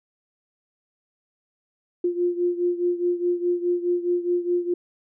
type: beating tone pair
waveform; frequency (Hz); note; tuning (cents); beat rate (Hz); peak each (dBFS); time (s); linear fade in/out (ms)
sine; 350.9 / 355.7; F4 / F4; +8 / +32; 4.8; -22 / -26; 2.04-4.74; 5
effects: none